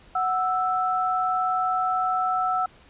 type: tone pair together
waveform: sine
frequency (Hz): 740 / 1320.6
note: F#5 / E6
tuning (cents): 0 / +3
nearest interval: minor seventh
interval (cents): 1003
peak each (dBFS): -24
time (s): 0.15-2.66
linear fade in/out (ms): 5
effects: pink hiss -53 dBFS RMS until 2.89 s + resampled to 8000 Hz